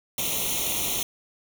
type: noise with comb filter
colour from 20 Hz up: white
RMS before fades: -27 dBFS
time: 0.18-1.03 s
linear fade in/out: 2 ms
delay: 0.31 ms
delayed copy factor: +0.9
effects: none